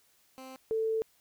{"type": "tone pair in turn", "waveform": ["15% pulse", "sine"], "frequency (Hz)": [261.6, 443.9], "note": ["C4", "A4"], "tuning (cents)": [0, 15], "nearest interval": "major sixth", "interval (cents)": 915, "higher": "second", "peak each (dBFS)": [-38, -27], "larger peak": "second", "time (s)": [[0.38, 0.56], [0.71, 1.02]], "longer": "second", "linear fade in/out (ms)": 0, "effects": ["white hiss -67 dBFS RMS until 1.2 s"]}